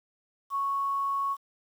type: tone with quantisation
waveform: sine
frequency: 1107 Hz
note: C#6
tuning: 3 cents flat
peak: -26 dBFS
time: 0.5-1.37 s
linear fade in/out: 50 ms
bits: 9
effects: none